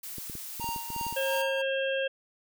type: noise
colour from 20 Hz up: blue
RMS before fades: -40 dBFS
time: 0.03-1.42 s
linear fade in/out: 5 ms
type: clicks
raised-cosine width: 3 ms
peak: -29 dBFS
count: 12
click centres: 0.183 / 0.298 / 0.353 / 0.598 / 0.643 / 0.69 / 0.762 / 0.903 / 0.963 / 1.012 / 1.066 / 1.126 s
type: tone with tremolo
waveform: square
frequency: 930 Hz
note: A#5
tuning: 4 cents flat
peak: -32 dBFS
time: 0.6-1.62 s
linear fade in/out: 10 ms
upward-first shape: sine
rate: 2.9 Hz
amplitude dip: 70%
type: harmonic tone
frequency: 538 Hz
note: C5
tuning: 48 cents sharp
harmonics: 1 / 3 / 5 / 6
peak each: -28 / -34 / -36 / -38 dBFS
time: 1.16-2.08 s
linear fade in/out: 10 ms
effects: none